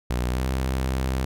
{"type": "tone with pitch glide", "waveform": "sawtooth", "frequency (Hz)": [61.2, 65.21], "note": ["B1", "C2"], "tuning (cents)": [-15, -5], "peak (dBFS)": -19, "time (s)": [0.1, 1.25], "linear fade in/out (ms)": 5, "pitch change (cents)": 110, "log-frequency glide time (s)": [0.28, 0.45], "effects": []}